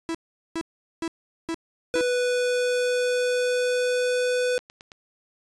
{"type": "tone bursts", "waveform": "45% pulse", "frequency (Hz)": 329.6, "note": "E4", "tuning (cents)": 0, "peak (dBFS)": -26, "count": 5, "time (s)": [0.09, 2.01], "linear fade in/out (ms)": 0, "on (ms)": 56, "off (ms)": 410}
{"type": "tone with pitch glide", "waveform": "square", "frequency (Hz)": [493.9, 497.6], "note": ["B4", "B4"], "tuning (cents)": [0, 13], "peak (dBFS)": -22, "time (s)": [1.94, 4.58], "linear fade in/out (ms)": 0, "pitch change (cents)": 13, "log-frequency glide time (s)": [2.16, 4.28]}
{"type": "click train", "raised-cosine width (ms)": 0.2, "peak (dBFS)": -26, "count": 4, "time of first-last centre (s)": [4.59, 4.918], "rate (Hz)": 9.14}
{"effects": ["resampled to 22050 Hz"]}